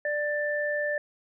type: tone pair together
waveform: sine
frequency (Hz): 591 / 1771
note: D5 / A6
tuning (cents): +11 / +11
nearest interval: octave + perfect fifth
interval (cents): 1900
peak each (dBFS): -28 / -29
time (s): 0.05-0.98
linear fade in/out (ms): 2
effects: none